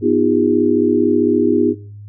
sine chord, F half-diminished seventh, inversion second, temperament equal with one note detuned, 246.9 / 311.1 / 349.2 / 404.6 Hz, Cb4 / Eb4 / F4 / Ab4, 0 / 0 / 0 / -45 cents, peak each -17 dBFS, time 0.01-1.75 s, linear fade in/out 50 ms, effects noise-tail reverb RT60 0.5 s tail -21 dB re dry + added 103 Hz sine -32 dBFS peak until 2.08 s

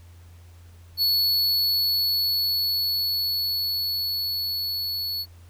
square tone with level ramp, 4408 Hz, C#8, 11 cents flat, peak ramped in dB -19 to -27 dBFS, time 0.97-5.26 s, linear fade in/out 50 ms, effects added 86 Hz sine -45 dBFS peak until 5.49 s + pink hiss -58 dBFS RMS until 5.49 s

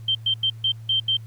sine tone bursts at uneven times, 3136 Hz, G7, in tune, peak -18 dBFS, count 6, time 0.08-0.15 / 0.26-0.34 / 0.43-0.5 / 0.64-0.72 / 0.89-1 / 1.08-1.17 s, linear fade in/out 5 ms, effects added 112 Hz sine -36 dBFS peak until 1.26 s + pink hiss -58 dBFS RMS until 1.26 s

